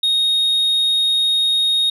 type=tone; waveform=sine; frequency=3729 Hz; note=A#7; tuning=in tune; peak=-11 dBFS; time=0.03-1.9 s; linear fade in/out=5 ms; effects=tanh soft clip ceiling -13 dBFS